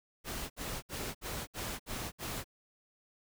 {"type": "noise bursts", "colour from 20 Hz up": "pink", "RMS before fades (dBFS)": -39, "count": 7, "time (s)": [0.24, 2.444], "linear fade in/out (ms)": 50, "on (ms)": 260, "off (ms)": 64, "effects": []}